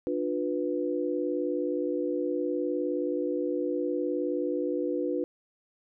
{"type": "chord", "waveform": "sine", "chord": "B diminished", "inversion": "first", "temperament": "just", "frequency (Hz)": [296.3, 355.6, 493.9], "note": ["D4", "F4", "B4"], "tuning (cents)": [15, 31, 0], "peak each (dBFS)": -31, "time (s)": [0.07, 5.24], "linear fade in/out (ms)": 0, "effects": []}